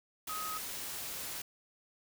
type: tone in noise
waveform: sine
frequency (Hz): 1263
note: D#6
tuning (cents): +26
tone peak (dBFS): -38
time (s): 0.29-0.58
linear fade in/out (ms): 5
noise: white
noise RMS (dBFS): -41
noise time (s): 0.27-1.42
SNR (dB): 0
effects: none